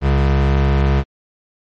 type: tone pair together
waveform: square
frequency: 68 / 137.82 Hz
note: C#2 / C#3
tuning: -33 / -10 cents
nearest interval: octave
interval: 1223 cents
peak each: -14 / -18 dBFS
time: 0.01-1.04 s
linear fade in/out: 50 ms
effects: low-pass 3000 Hz 12 dB/octave + MP3 48 kbps